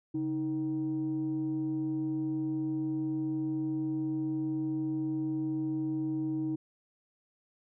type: tone pair together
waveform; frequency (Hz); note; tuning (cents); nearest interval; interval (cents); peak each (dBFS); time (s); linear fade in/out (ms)
sine; 138.59 / 314.5; C#3 / D#4; 0 / +19; octave + major second; 1419; -36 / -29; 0.14-6.56; 10
effects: tanh soft clip ceiling -25 dBFS